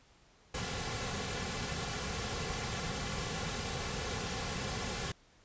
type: noise with comb filter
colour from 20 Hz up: pink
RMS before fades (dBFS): -37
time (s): 0.54-5.12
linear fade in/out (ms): 5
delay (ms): 3.2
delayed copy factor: -0.6
effects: pink hiss -64 dBFS RMS until 5.44 s + resampled to 16000 Hz